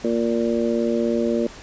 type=harmonic tone; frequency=116.54 Hz; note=A#2; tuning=in tune; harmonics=2 / 3 / 4 / 5; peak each=-22 / -24 / -25 / -26 dBFS; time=0.04-1.47 s; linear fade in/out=5 ms; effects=pink hiss -41 dBFS RMS until 1.62 s + resampled to 16000 Hz